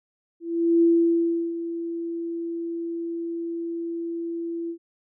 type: tone with ADSR envelope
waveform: sine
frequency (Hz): 336.2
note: E4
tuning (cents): +34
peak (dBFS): -14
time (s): 0.4-4.78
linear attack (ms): 420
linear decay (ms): 710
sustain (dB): -13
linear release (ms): 81
effects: none